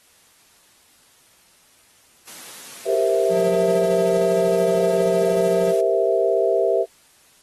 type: high-pass noise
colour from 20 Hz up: white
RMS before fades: -39 dBFS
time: 2.27-5.81 s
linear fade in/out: 5 ms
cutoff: 140 Hz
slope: 24 dB/octave
type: chord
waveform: sine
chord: C dominant seventh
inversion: second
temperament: equal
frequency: 392 / 466.2 / 523.3 / 659.3 Hz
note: G4 / Bb4 / C5 / E5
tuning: 0 / 0 / 0 / 0 cents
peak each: -21 / -22 / -24 / -20 dBFS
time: 2.85-6.86 s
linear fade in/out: 50 ms
type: tone with tremolo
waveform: square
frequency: 180.3 Hz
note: F#3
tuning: 45 cents flat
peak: -26 dBFS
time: 3.29-5.74 s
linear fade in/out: 50 ms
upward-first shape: square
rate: 13 Hz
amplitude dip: 35%
effects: white hiss -55 dBFS RMS until 7.42 s + AAC 32 kbps